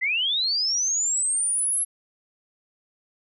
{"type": "linear sweep", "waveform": "sine", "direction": "up", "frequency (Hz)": [1958, 11175], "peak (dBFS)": -21, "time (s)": [0.01, 1.85], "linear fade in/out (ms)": 20, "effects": []}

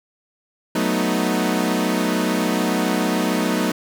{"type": "chord", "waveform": "sawtooth", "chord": "B dominant seventh", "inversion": "second", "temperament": "equal", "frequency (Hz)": [185, 220, 246.9, 311.1], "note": ["F#3", "A3", "B3", "D#4"], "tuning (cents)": [0, 0, 0, 0], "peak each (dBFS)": -20, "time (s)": [0.75, 3.72], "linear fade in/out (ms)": 5, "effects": []}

